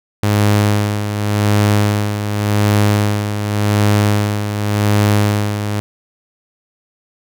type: tone with tremolo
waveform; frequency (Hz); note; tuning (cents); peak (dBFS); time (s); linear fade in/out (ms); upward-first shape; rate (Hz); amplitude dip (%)
sawtooth; 103.83; G#2; 0; -6; 0.23-5.8; 0; sine; 0.88; 60
effects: none